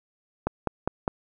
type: click train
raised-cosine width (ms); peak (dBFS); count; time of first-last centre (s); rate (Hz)
1; -10; 4; 0.47-1.079; 4.93
effects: none